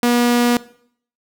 sawtooth tone, 241 Hz, B3, 42 cents flat, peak -9 dBFS, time 0.03-0.57 s, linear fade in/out 2 ms, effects noise-tail reverb RT60 0.6 s tail -19 dB re dry

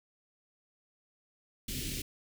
pink band-stop noise, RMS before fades -37 dBFS, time 1.68-2.02 s, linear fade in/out 5 ms, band 350 to 2400 Hz, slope 24 dB/octave, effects none

